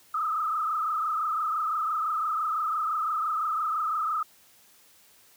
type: tone with frequency modulation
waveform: sine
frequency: 1262 Hz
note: D#6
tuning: 24 cents sharp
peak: -25 dBFS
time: 0.14-4.23 s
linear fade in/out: 5 ms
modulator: 25.9 Hz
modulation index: 2.4
effects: white hiss -58 dBFS RMS until 5.36 s + high-pass 60 Hz 12 dB/octave